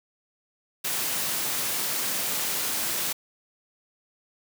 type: high-pass noise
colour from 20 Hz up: white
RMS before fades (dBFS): -28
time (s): 0.84-3.13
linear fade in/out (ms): 10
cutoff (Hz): 110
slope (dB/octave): 24
effects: none